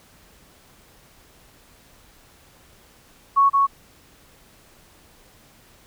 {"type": "tone with echo", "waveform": "sine", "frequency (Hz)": 1108.7, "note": "C#6", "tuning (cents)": 0, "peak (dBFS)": -12, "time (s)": [3.36, 3.5], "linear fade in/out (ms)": 20, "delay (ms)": 170, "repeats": 1, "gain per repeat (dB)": -2, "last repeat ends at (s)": 3.67, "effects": ["pink hiss -53 dBFS RMS until 5.86 s"]}